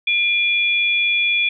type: tone pair together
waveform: sine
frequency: 2400 / 3404 Hz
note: D7 / G#7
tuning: +37 / +42 cents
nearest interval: tritone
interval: 605 cents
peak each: -16 / -21 dBFS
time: 0.07-1.49 s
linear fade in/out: 5 ms
effects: none